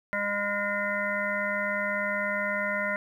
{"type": "harmonic tone", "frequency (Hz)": 203.8, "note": "G#3", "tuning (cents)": -32, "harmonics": [1, 3, 5, 7, 9, 10], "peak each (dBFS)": [-37, -32, -37, -32, -33, -33], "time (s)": [0.13, 2.96], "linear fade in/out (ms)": 0, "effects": ["10-bit"]}